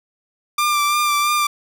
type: tone with vibrato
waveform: sawtooth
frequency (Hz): 1185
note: D6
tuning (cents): +15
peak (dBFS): -12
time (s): 0.58-1.47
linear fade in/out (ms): 5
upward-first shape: sine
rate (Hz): 3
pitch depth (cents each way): 24
effects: none